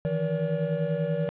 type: tone cluster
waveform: triangle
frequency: 155.2 / 165.5 / 475.1 / 572 Hz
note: D#3 / E3 / A#4 / D5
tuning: -4 / +7 / +33 / -46 cents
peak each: -29 / -27 / -30 / -28 dBFS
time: 0.05-1.29 s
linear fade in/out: 0 ms
effects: resampled to 8000 Hz + 9-bit